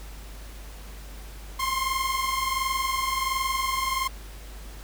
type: tone pair together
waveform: sawtooth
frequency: 1048.6 / 1070 Hz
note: C6 / C6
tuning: +3 / +38 cents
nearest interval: unison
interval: 35 cents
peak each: -24 dBFS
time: 1.59-4.08 s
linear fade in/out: 10 ms
effects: added 50 Hz sine -39 dBFS peak until 4.83 s + pink hiss -47 dBFS RMS until 4.83 s